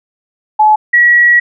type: tone pair in turn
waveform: sine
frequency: 856 / 1921.7 Hz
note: A5 / B6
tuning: -48 / -48 cents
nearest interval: octave + major second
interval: 1400 cents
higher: second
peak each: -4 dBFS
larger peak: neither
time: 0.59-0.76 / 0.93-1.4 s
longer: second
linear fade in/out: 10 ms
effects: none